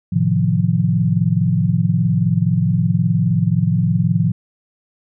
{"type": "chord", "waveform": "sine", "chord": "F dominant seventh", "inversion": "first", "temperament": "equal", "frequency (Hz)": [110, 130.81, 155.56, 174.61], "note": ["A2", "C3", "Eb3", "F3"], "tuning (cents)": [0, 0, 0, 0], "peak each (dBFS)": [-19, -21, -19, -17], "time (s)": [0.12, 4.32], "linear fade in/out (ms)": 10, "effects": []}